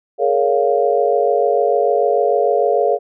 sine chord, Bb minor seventh, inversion third, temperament just, 419.5 / 466.2 / 559.4 / 699.2 Hz, Ab4 / Bb4 / Db5 / F5, +17 / 0 / +16 / +2 cents, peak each -18 dBFS, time 0.18-2.99 s, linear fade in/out 50 ms, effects none

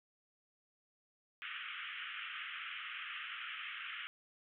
white band-pass noise, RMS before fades -45 dBFS, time 1.42-4.07 s, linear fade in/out 0 ms, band 1200 to 3200 Hz, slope 96 dB/octave, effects none

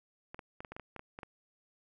clicks, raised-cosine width 0.5 ms, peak -29 dBFS, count 11, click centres 0.345 / 0.392 / 0.605 / 0.648 / 0.72 / 0.765 / 0.797 / 0.963 / 0.994 / 1.189 / 1.232 s, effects none

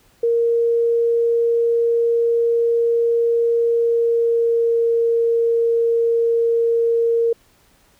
sine tone with pitch glide, 466.2 to 463.2 Hz, A#4 to A#4, 0 to -11 cents, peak -14 dBFS, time 0.23-7.33 s, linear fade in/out 5 ms, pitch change -11 cents, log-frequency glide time 3.69-4.82 s, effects pink hiss -56 dBFS RMS until 7.99 s

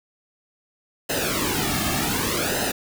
pink noise with flanger, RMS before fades -24 dBFS, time 1.09-2.72 s, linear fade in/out 10 ms, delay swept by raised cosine 0.87 to 2.07 ms, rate 0.66 Hz, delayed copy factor -0.8, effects none

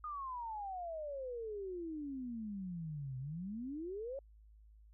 sine exponential two-way sweep, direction down then up, 1244.5 to 126.4 to 567 Hz, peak -40 dBFS, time 0.04-4.19 s, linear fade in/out 2 ms, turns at 3.18 s, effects added 53 Hz sine -58 dBFS peak until 4.93 s

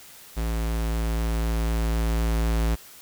square tone with level ramp, 56 Hz, A1, 31 cents sharp, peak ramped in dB -25 to -21 dBFS, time 0.36-2.76 s, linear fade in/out 20 ms, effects white hiss -47 dBFS RMS until 3.01 s

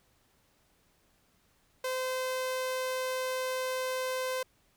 sawtooth tone, 515 Hz, C5, 28 cents flat, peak -27 dBFS, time 1.84-4.43 s, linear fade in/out 5 ms, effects pink hiss -69 dBFS RMS until 4.76 s

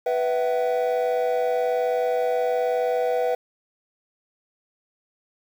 triangle chord, B suspended fourth, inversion none, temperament equal with one note detuned, 493.9 / 659.3 / 758.2 Hz, B4 / E5 / F#5, 0 / 0 / +42 cents, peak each -20 / -24 / -25 dBFS, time 0.06-3.35 s, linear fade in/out 5 ms, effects tanh soft clip ceiling -11 dBFS + 8-bit

